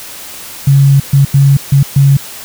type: tone bursts at uneven times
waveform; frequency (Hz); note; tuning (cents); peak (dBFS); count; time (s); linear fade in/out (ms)
sine; 138.59; C#3; 0; -3; 5; 0.67-1 / 1.13-1.25 / 1.34-1.57 / 1.72-1.83 / 1.96-2.17; 5
effects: white hiss -28 dBFS RMS until 2.44 s